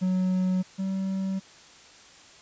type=tone pair in turn; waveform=triangle; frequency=185 / 191.61 Hz; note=F#3 / G3; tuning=0 / -39 cents; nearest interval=minor second; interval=61 cents; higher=second; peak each=-20 / -24 dBFS; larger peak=first; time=0.01-0.63 / 0.78-1.4 s; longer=neither; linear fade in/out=20 ms; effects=white hiss -51 dBFS RMS until 2.41 s + resampled to 16000 Hz